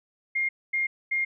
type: tone bursts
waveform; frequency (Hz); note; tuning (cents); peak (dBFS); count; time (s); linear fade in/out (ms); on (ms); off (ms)
sine; 2125; C7; +26; -23; 3; 0.35-1.25; 10; 140; 240
effects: none